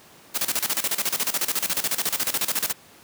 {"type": "noise with tremolo", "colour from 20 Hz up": "white", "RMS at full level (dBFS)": -23, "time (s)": [0.34, 2.73], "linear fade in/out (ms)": 20, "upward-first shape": "square", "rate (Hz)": 14, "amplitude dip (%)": 80, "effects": ["pink hiss -50 dBFS RMS until 3.03 s", "high-pass 150 Hz 12 dB/octave"]}